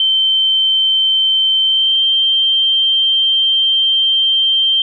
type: tone with pitch glide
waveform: sine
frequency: 3105 to 3145 Hz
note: G7 to G7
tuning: -17 to +5 cents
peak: -10 dBFS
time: 0-4.82 s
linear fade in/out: 2 ms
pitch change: +22 cents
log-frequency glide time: 1.64-2 s
effects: none